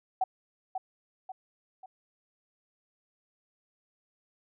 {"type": "tone with echo", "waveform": "sine", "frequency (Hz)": 754, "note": "F#5", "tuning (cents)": 32, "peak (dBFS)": -23, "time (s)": [0.21, 0.24], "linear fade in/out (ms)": 5, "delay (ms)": 540, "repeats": 3, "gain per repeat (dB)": -7, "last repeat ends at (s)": 1.86, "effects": []}